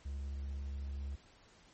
triangle tone, 69.3 Hz, C#2, in tune, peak -36 dBFS, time 0.05-1.16 s, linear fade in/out 10 ms, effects pink hiss -63 dBFS RMS until 1.73 s + MP3 32 kbps

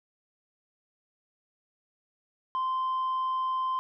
sine tone with tanh clipping, 1039 Hz, C6, 12 cents flat, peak -27 dBFS, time 2.55-3.79 s, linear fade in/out 0 ms, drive 1 dB, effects none

